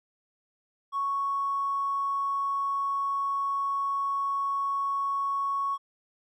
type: tone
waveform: triangle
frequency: 1108.7 Hz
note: C#6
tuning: in tune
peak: -22 dBFS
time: 0.92-5.78 s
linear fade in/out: 50 ms
effects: tanh soft clip ceiling -24 dBFS